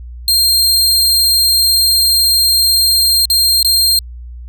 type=tone with dropouts; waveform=sawtooth; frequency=4193 Hz; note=C8; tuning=3 cents sharp; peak=-6 dBFS; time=0.28-3.99 s; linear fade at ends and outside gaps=1 ms; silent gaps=3.254-3.3 / 3.629-3.647 s; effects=added 60 Hz sine -27 dBFS peak until 4.48 s